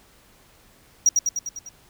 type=tone with echo; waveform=triangle; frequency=5740 Hz; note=F8; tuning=47 cents sharp; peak=-10 dBFS; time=1.06-1.09 s; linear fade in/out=2 ms; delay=100 ms; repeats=6; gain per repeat=-4 dB; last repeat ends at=1.69 s; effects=tanh soft clip ceiling -8 dBFS + pink hiss -55 dBFS RMS until 1.89 s